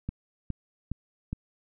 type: click train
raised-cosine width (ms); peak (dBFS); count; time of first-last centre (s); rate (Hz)
5; -19; 4; 0.09-1.33; 2.42
effects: none